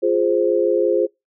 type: chord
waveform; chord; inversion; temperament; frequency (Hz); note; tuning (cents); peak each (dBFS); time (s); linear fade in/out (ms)
sine; F minor; none; equal; 349.2 / 415.3 / 523.3; F4 / Ab4 / C5; 0 / 0 / 0; -19; 0.02-1.07; 20
effects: noise-tail reverb RT60 0.2 s tail -25 dB re dry

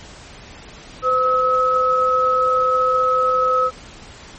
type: tone pair together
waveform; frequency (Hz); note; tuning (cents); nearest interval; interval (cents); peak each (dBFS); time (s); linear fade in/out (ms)
sine; 510.9 / 1285; C5 / E6; -41 / -45; octave + major third; 1596; -19 / -15; 1.02-3.71; 50
effects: pink hiss -40 dBFS RMS until 4.38 s + MP3 32 kbps

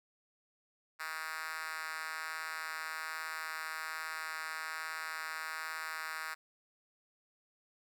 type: tone with high-pass filter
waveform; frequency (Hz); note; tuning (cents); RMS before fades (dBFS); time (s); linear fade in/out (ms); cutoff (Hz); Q
5% pulse; 158.8; D#3; +36; -41; 0.99-6.35; 20; 1400; 1.7
effects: none

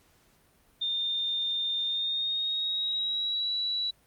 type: tone with pitch glide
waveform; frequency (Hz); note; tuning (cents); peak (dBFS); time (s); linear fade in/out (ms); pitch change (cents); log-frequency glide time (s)
sine; 3622 to 3927; A7 to B7; +49 to -11; -27; 0.81-3.91; 10; +140; 1.83-3.52
effects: pink hiss -64 dBFS RMS until 4.06 s + Opus 48 kbps

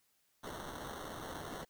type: noise with sample-and-hold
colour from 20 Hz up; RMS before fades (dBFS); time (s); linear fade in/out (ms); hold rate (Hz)
white; -45; 0.43-1.65; 10; 2450
effects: white hiss -75 dBFS RMS until 1.69 s

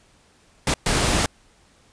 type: noise bursts at uneven times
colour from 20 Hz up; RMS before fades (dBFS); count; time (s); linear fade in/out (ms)
pink; -20; 2; 0.67-0.74 / 0.86-1.26; 2
effects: pink hiss -57 dBFS RMS until 1.92 s + resampled to 22050 Hz

